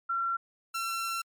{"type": "tone pair in turn", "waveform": ["sine", "sawtooth"], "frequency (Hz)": [1363, 1352.8], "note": ["F6", "E6"], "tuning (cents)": [-43, 44], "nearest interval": "unison", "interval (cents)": 13, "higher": "first", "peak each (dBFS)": -27, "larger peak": "neither", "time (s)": [[0.09, 0.37], [0.74, 1.22]], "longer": "second", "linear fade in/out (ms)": 10, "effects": ["MP3 96 kbps"]}